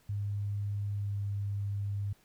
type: tone with pitch glide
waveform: sine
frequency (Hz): 101.8 to 100.81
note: G#2 to G2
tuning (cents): -34 to +49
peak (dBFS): -31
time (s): 0.09-2.13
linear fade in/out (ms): 5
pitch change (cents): -17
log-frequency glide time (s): 0.88-1.22
effects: pink hiss -66 dBFS RMS until 2.24 s